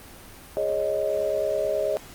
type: chord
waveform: sine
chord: Ab suspended fourth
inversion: none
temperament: just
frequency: 415.3 / 553.7 / 623 Hz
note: Ab4 / Db5 / Eb5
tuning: 0 / -2 / +2 cents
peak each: -29 / -27 / -25 dBFS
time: 0.57-1.97 s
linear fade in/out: 0 ms
effects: pink hiss -45 dBFS RMS until 2.14 s + Opus 24 kbps